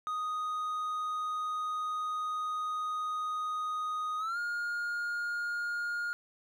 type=tone with pitch glide; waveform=triangle; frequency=1244.5 to 1421.3 Hz; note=D#6 to F6; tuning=0 to +30 cents; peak=-30 dBFS; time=0.07-6.13 s; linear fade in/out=0 ms; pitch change=+230 cents; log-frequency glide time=4.18-4.38 s; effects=none